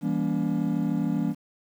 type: chord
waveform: triangle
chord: E diminished seventh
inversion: none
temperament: just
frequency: 164.81 / 197.78 / 237.3 / 284.8 Hz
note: E3 / G3 / Bb3 / Db4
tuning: 0 / +16 / +31 / +47 cents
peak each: -27 dBFS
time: 0.01-1.35 s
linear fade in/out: 50 ms
effects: 9-bit